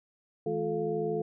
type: tone cluster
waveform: sine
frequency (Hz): 160.5 / 213.9 / 354.8 / 435.4 / 698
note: E3 / A3 / F4 / A4 / F5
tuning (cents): -46 / -49 / +27 / -18 / -1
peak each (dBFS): -37 / -39 / -35 / -30 / -39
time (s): 0.46-1.22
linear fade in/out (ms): 5
effects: none